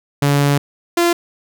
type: tone pair in turn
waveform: sawtooth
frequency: 142.6 / 344 Hz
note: C#3 / F4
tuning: +49 / -26 cents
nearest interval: octave + minor third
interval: 1525 cents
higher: second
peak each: -8 dBFS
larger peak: neither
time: 0.22-0.58 / 0.97-1.13 s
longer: first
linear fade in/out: 5 ms
effects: none